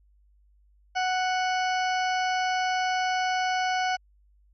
harmonic tone, 740 Hz, F#5, in tune, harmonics 1 / 2 / 3 / 4 / 6 / 7 / 8, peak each -25 / -31 / -35 / -37 / -41 / -42 / -43 dBFS, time 0.95-3.97 s, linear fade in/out 20 ms, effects added 50 Hz sine -58 dBFS peak until 4.53 s

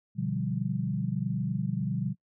sine chord, G dominant seventh, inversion first, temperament equal, 123.47 / 146.83 / 174.61 / 196 Hz, B2 / D3 / F3 / G3, 0 / 0 / 0 / 0 cents, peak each -33 dBFS, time 0.15-2.15 s, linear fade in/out 50 ms, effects noise-tail reverb RT60 0.1 s tail -22 dB re dry

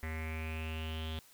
square tone with low-pass filter sweep, 79.5 Hz, D#2, 38 cents sharp, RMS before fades -39 dBFS, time 0.03-1.19 s, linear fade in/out 0 ms, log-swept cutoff 2000 to 3400 Hz, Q 7.9, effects white hiss -61 dBFS RMS until 1.33 s

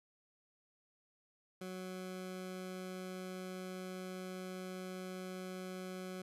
20% pulse tone, 185 Hz, F#3, in tune, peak -38 dBFS, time 1.61-6.22 s, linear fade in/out 5 ms, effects resampled to 32000 Hz

